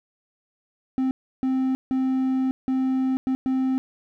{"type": "tone bursts at uneven times", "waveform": "triangle", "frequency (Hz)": 261.6, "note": "C4", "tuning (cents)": 0, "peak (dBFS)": -18, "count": 6, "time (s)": [[0.98, 1.11], [1.43, 1.75], [1.91, 2.51], [2.68, 3.17], [3.27, 3.35], [3.46, 3.78]], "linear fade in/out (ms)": 0, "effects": []}